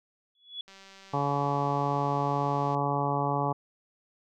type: tone with exponential growth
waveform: sine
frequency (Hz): 3394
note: G#7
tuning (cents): +37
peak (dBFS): -31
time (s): 0.35-0.61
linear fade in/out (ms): 2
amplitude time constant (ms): 55
type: click train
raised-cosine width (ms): 0.2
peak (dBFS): -34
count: 402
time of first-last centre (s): 0.68-2.747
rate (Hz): 194
type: harmonic tone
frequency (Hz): 142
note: C#3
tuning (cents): +42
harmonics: 1 / 2 / 3 / 4 / 5 / 6 / 7 / 8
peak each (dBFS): -31 / -35 / -35 / -36 / -34 / -31 / -36 / -34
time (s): 1.13-3.53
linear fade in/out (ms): 10
effects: none